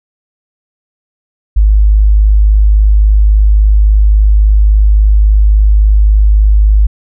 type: tone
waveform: sine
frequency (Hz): 51.8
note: G#1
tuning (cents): -4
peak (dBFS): -3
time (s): 1.56-6.87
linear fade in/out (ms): 10
effects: none